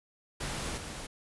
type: noise with level steps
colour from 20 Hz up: pink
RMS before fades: -36 / -41 dBFS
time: 0.4-1.07 s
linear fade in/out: 10 ms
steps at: 0.77 s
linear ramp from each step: 5 ms
effects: resampled to 24000 Hz